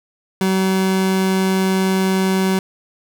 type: tone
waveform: 30% pulse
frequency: 189.6 Hz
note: F#3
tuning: 43 cents sharp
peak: -12 dBFS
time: 0.41-2.59 s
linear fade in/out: 2 ms
effects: 8-bit